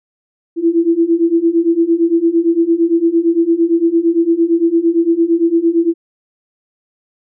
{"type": "beating tone pair", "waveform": "sine", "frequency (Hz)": [329.6, 338.4], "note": ["E4", "E4"], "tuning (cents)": [0, 45], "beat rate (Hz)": 8.8, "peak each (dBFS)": [-14, -12], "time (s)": [0.56, 5.94], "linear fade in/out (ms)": 50, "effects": []}